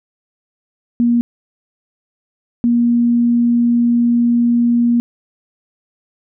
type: tone pair in turn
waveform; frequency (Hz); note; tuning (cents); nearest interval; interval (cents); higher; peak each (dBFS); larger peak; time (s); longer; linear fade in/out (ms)
sine; 237.6 / 237.6; A#3 / A#3; +33 / +33; unison; 0; neither; -10 / -10; neither; 1-1.21 / 2.64-5; second; 0
effects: none